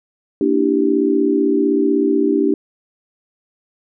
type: chord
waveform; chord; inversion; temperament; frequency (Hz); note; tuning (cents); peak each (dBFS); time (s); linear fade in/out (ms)
sine; E half-diminished seventh; second; equal with one note detuned; 233.1 / 293.7 / 329.6 / 390.6; Bb3 / D4 / E4 / G4; 0 / 0 / 0 / -6; -22 / -16 / -21 / -17; 0.41-2.54; 2
effects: none